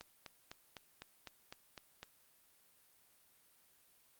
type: click train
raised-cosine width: 0.2 ms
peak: -30 dBFS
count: 9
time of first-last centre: 0.01-2.03 s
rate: 3.96 Hz
effects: white hiss -69 dBFS RMS until 4.19 s + Opus 32 kbps